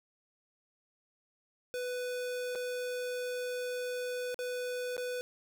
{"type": "tone with dropouts", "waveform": "square", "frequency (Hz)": 496.7, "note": "B4", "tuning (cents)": 10, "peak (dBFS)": -35, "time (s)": [1.74, 5.21], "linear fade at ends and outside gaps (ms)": 0, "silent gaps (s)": [[2.551, 2.556], [4.344, 4.39], [4.967, 4.979]], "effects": []}